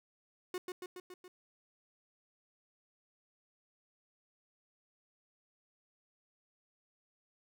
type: tone with echo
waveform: 45% pulse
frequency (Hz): 363.5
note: F#4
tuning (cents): -31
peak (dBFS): -36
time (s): 0.54-0.58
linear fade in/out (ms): 2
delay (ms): 140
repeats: 5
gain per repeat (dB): -3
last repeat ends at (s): 1.28
effects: none